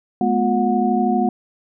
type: tone cluster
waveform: sine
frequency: 211.9 / 244.5 / 357 / 730 Hz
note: G#3 / B3 / F4 / F#5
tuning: +35 / -17 / +38 / -24 cents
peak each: -20 / -20 / -23 / -20 dBFS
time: 0.21-1.29 s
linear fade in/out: 2 ms
effects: none